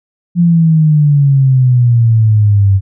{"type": "exponential sweep", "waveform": "sine", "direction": "down", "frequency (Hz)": [175.5, 95.7], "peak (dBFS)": -5, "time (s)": [0.35, 2.81], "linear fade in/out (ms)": 50, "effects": []}